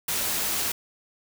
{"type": "noise", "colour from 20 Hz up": "white", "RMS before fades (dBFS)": -27, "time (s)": [0.08, 0.72], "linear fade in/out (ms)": 5, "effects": []}